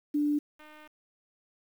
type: tone pair in turn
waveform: sine / 5% pulse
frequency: 294.1 / 304.6 Hz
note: D4 / D#4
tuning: +3 / -37 cents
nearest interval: minor second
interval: 60 cents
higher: second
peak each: -24 / -35 dBFS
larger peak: first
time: 0.14-0.39 / 0.59-0.88 s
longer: second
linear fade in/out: 10 ms
effects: low-pass 2000 Hz 12 dB/octave + 9-bit